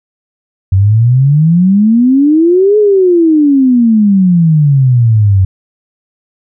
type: exponential two-way sweep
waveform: sine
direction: up then down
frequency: 92.5 to 428.6 to 92.5 Hz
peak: -4 dBFS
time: 0.72-5.45 s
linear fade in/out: 5 ms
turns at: 2.78 s
effects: none